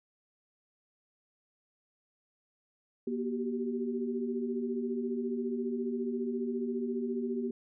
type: tone cluster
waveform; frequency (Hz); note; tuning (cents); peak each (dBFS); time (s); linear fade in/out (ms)
sine; 238.9 / 377.5 / 392.1; A#3 / F#4 / G4; +43 / +35 / 0; -33 / -39 / -36; 3.07-7.51; 5
effects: none